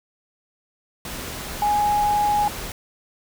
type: tone in noise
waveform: sine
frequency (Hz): 830.6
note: G#5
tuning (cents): 0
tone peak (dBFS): -17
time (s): 1.62-2.48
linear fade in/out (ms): 2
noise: pink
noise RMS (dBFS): -32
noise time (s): 1.05-2.72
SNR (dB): +12
effects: none